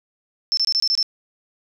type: tone bursts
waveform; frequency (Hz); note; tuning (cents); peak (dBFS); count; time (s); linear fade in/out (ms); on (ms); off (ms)
sine; 5320; E8; +15; -16; 7; 0.52-1.028; 0; 52; 24
effects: none